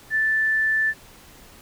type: tone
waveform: sine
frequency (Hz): 1760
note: A6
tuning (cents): 0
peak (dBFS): -18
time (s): 0.1-0.94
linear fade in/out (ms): 50
effects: pink hiss -48 dBFS RMS until 1.61 s